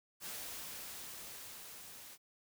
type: noise with level ramp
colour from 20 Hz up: white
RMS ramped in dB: -44 to -53 dBFS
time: 0.2-2.18 s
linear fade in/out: 50 ms
effects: none